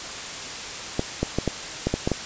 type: clicks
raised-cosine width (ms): 2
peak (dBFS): -8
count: 8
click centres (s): 0.994 / 1.23 / 1.386 / 1.477 / 1.87 / 1.94 / 2.075 / 2.117
effects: white hiss -33 dBFS RMS until 2.25 s + resampled to 16000 Hz